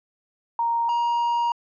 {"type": "tone pair in turn", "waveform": ["sine", "triangle"], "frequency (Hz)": [932.3, 944.8], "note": ["A#5", "A#5"], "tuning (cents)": [0, 23], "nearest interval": "unison", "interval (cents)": 23, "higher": "second", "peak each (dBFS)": [-20, -18], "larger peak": "second", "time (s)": [[0.59, 0.89], [0.89, 1.52]], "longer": "second", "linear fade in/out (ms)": 2, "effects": ["resampled to 16000 Hz"]}